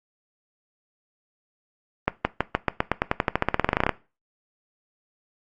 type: accelerating click train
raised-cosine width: 0.5 ms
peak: -4 dBFS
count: 24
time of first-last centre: 2.08-3.893 s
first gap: 170 ms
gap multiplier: 0.92
effects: noise-tail reverb RT60 0.3 s tail -19 dB re dry + Opus 32 kbps